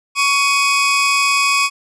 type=tone pair together; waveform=sawtooth; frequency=1120.3 / 2512 Hz; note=C#6 / D#7; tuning=+18 / +16 cents; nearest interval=octave + major second; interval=1398 cents; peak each=-12 dBFS; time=0.15-1.7 s; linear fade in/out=50 ms; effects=resampled to 22050 Hz